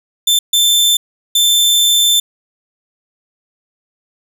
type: tone bursts at uneven times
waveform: sawtooth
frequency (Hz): 3547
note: A7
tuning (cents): +13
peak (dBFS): -6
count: 3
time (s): 0.27-0.39 / 0.53-0.97 / 1.35-2.2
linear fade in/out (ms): 5
effects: none